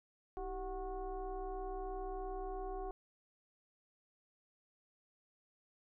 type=tone with frequency modulation; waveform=sine; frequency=386.5 Hz; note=G4; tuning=24 cents flat; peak=-39 dBFS; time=0.37-2.91 s; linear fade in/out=0 ms; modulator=355 Hz; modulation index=1.3; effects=none